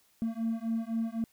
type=beating tone pair; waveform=triangle; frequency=225 / 228.9 Hz; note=A3 / A#3; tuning=+39 / -31 cents; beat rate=3.9 Hz; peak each=-30 dBFS; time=0.22-1.24 s; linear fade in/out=0 ms; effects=tanh soft clip ceiling -22 dBFS + white hiss -67 dBFS RMS until 1.32 s